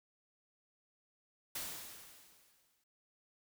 white noise with exponential decay, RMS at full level -40 dBFS, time 1.55-2.84 s, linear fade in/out 5 ms, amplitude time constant 280 ms, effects none

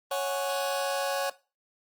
sawtooth chord, C# suspended fourth, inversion none, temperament just, 554.4 / 739.2 / 831.5 Hz, C#5 / F#5 / G#5, 0 / -2 / +2 cents, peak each -25 / -29 / -31 dBFS, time 0.11-1.3 s, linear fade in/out 5 ms, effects noise-tail reverb RT60 0.3 s tail -18 dB re dry + Opus 24 kbps

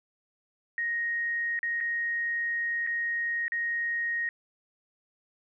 sine tone with dropouts, 1871 Hz, A#6, 6 cents sharp, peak -27 dBFS, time 0.78-4.29 s, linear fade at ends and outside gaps 1 ms, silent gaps 1.591-1.63 / 1.804-1.809 / 2.866-2.872 / 3.481-3.52 s, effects none

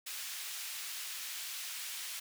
pink high-pass noise, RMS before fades -42 dBFS, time 0.06-2.2 s, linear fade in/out 10 ms, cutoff 2400 Hz, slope 12 dB/octave, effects none

